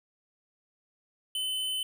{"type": "tone", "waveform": "square", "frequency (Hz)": 3037, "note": "F#7", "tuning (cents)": 44, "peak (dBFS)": -30, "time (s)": [1.35, 1.83], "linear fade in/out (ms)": 2, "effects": []}